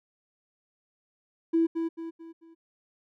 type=tone with echo; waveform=triangle; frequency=329.6 Hz; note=E4; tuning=in tune; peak=-16 dBFS; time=1.53-1.67 s; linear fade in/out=20 ms; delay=220 ms; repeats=4; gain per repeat=-8 dB; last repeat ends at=2.55 s; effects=tanh soft clip ceiling -18 dBFS